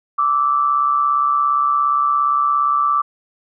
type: tone pair together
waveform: sine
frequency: 1167 / 1304.3 Hz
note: D6 / E6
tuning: -11 / -19 cents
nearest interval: major second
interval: 192 cents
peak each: -14 / -22 dBFS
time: 0.18-3.02 s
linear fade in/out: 10 ms
effects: none